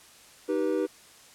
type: chord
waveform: triangle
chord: Eb augmented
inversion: none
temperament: just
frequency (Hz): 311.1 / 388.9 / 486.1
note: Eb4 / G4 / B4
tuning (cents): 0 / -14 / -28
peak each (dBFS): -27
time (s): 0.48-0.87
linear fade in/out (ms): 20
effects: white hiss -53 dBFS RMS until 1.34 s + low-pass 10000 Hz 12 dB/octave